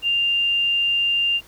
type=tone; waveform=sine; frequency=2794 Hz; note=F7; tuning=in tune; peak=-17 dBFS; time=0.02-1.41 s; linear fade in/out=50 ms; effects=pink hiss -49 dBFS RMS until 1.47 s